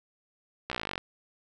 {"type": "slowing click train", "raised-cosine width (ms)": 0.3, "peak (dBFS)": -16, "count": 16, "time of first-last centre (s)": [0.7, 0.979], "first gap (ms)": 15, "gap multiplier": 1.03, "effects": []}